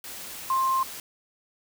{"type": "tone in noise", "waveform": "sine", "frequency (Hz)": 1055, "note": "C6", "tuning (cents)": 14, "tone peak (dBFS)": -21, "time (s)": [0.5, 0.83], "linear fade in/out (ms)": 2, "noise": "white", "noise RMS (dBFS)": -39, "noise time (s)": [0.04, 1], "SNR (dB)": 15, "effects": []}